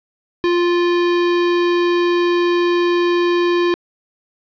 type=tone; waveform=square; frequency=349.2 Hz; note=F4; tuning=in tune; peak=-14 dBFS; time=0.44-3.74 s; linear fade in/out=0 ms; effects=resampled to 11025 Hz + 7-bit